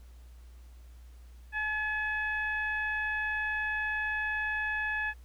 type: tone with frequency modulation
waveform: sine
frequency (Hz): 1707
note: G#6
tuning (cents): +47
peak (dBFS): -29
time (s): 1.52-5.14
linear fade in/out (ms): 50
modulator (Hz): 851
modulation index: 0.7
effects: added 60 Hz sine -48 dBFS peak until 5.24 s + pink hiss -65 dBFS RMS until 5.24 s